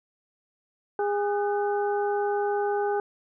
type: harmonic tone with a mistuned harmonic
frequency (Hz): 408.8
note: G#4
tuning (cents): -27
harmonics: 1 / 2 / 3 / 4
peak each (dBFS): -25 / -28 / -40 / -37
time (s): 0.99-3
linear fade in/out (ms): 2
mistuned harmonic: 4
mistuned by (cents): -140
effects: none